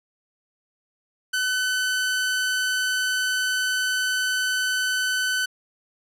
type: tone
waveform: sawtooth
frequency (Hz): 1510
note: F#6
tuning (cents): +35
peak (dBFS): -18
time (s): 1.33-5.46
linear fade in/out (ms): 10
effects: low-pass 12000 Hz 12 dB/octave